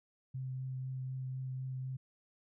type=tone with vibrato; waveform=sine; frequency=130.3 Hz; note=C3; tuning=7 cents flat; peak=-37 dBFS; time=0.34-1.97 s; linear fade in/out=10 ms; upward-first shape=triangle; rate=4 Hz; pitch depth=12 cents each way; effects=none